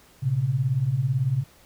sine beating tone pair, 116.54 / 134.54 Hz, A#2 / C3, 0 / +49 cents, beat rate 18 Hz, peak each -26 / -22 dBFS, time 0.22-1.44 s, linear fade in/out 20 ms, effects pink hiss -55 dBFS RMS until 1.65 s

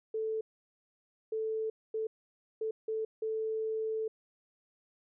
sine tone bursts at uneven times, 440 Hz, A4, in tune, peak -31 dBFS, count 6, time 0.14-0.41 / 1.32-1.7 / 1.94-2.07 / 2.61-2.71 / 2.88-3.05 / 3.22-4.08 s, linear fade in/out 5 ms, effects none

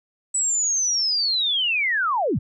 sine linear sweep, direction down, 7970 to 68.7 Hz, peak -19 dBFS, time 0.34-2.39 s, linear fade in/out 10 ms, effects none

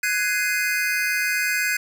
square chord, Ab dominant seventh, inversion third, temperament just, 1495.1 / 1661.2 / 2077 / 2492 Hz, Gb6 / Ab6 / C7 / Eb7, +18 / 0 / -13 / +2 cents, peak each -27 dBFS, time 0.03-1.77 s, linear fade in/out 5 ms, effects none

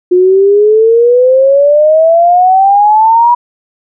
sine exponential sweep, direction up, 356.4 to 972 Hz, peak -3 dBFS, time 0.11-3.35 s, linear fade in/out 10 ms, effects none

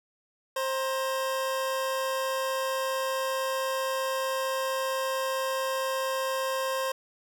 25% pulse tone pair together, 528.7 / 942 Hz, C5 / A#5, +18 / +18 cents, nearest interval minor seventh, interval 1000 cents, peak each -24 / -35 dBFS, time 0.56-6.92 s, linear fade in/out 5 ms, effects none

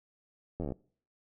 slowing click train, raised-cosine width 2 ms, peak -23 dBFS, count 10, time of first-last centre 0.6-0.721 s, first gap 11 ms, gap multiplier 1.05, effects noise-tail reverb RT60 0.5 s tail -24 dB re dry

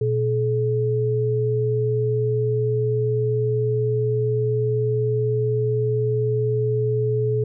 sine tone pair together, 120.33 / 427.9 Hz, B2 / A4, -45 / -48 cents, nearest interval octave + minor seventh, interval 2197 cents, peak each -21 dBFS, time 0.01-7.44 s, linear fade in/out 5 ms, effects none

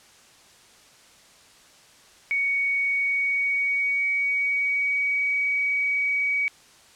sine tone with pitch glide, 2235 to 2264 Hz, C#7 to C#7, +14 to +36 cents, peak -21 dBFS, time 2.31-6.48 s, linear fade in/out 0 ms, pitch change +22 cents, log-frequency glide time 2.81-5.29 s, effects white hiss -53 dBFS RMS until 6.95 s + low-pass 8000 Hz 12 dB/octave

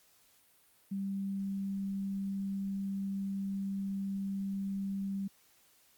sine tone, 196 Hz, G3, in tune, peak -33 dBFS, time 0.91-5.28 s, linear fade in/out 10 ms, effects white hiss -66 dBFS RMS until 5.97 s + Opus 48 kbps

